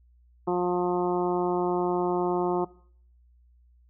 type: harmonic tone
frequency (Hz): 178.1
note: F3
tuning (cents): +34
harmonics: 1 / 2 / 3 / 4 / 5 / 6 / 7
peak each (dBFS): -32 / -25 / -37 / -32 / -33 / -36 / -41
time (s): 0.47-2.65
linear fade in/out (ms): 10
effects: noise-tail reverb RT60 0.6 s tail -21 dB re dry + added 60 Hz sine -56 dBFS peak until 3.89 s